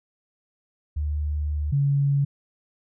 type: tone pair in turn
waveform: sine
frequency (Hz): 74.5 / 140.64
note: D2 / C#3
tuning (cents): +25 / +25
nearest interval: major seventh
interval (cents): 1100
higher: second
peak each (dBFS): -23 / -18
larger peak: second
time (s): 0.96-1.72 / 1.72-2.25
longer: first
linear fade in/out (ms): 10
effects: none